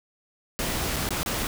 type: noise with dropouts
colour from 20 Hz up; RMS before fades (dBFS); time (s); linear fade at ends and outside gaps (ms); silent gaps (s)
pink; -28; 0.59-1.47; 0; 0.961-0.965 / 1.09-1.106 / 1.231-1.261
effects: none